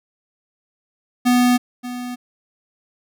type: tone with echo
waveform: square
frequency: 246.7 Hz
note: B3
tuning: 2 cents flat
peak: -13 dBFS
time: 1.25-1.58 s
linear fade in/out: 20 ms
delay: 580 ms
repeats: 1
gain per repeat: -14 dB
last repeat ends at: 2.16 s
effects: none